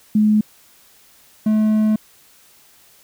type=tone pair in turn; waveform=sine / triangle; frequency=212.9 / 215.5 Hz; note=G#3 / A3; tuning=+43 / -36 cents; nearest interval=unison; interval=21 cents; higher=second; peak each=-11 dBFS; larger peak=neither; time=0.15-0.41 / 1.46-1.96 s; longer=second; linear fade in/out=5 ms; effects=white hiss -51 dBFS RMS until 3.03 s